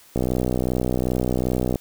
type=click train; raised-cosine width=2 ms; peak=-9 dBFS; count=101; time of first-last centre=0.16-1.757 s; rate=62.6 Hz; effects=white hiss -51 dBFS RMS until 1.8 s